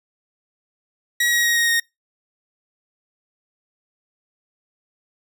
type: tone with pitch steps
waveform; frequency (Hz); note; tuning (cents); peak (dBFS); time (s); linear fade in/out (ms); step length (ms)
sawtooth; 1911 / 1897.8 / 1884.7 / 1871.7 / 1858.7; A#6 / A#6 / A#6 / A#6 / A#6; +43 / +31 / +19 / +7 / -6; -13; 1.2-1.8; 5; 120
effects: noise-tail reverb RT60 0.2 s tail -26 dB re dry